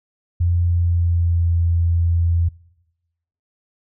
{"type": "tone with pitch glide", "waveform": "sine", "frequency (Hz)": [86.7, 84.82], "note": ["F2", "E2"], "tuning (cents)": [-12, 50], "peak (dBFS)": -14, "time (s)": [0.4, 2.49], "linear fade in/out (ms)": 10, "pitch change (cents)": -38, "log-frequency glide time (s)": [0.63, 1.52], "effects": ["noise-tail reverb RT60 1.0 s tail -25 dB re dry"]}